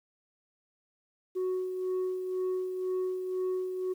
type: tone with tremolo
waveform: sine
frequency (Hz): 370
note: F#4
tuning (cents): 0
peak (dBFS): -25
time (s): 1.35-3.94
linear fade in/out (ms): 20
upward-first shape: sine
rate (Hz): 2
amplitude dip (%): 55
effects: tanh soft clip ceiling -27 dBFS + 10-bit